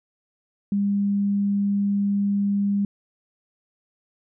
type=tone; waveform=sine; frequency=201.1 Hz; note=G3; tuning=44 cents sharp; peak=-19 dBFS; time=0.72-2.85 s; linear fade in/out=2 ms; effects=none